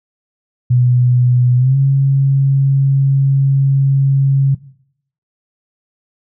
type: tone with pitch glide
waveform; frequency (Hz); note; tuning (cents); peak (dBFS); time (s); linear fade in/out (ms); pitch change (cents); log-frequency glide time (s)
sine; 124 to 136.79; B2 to C#3; +7 to -23; -8; 0.7-4.55; 10; +170; 1.57-1.77
effects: noise-tail reverb RT60 0.7 s tail -19 dB re dry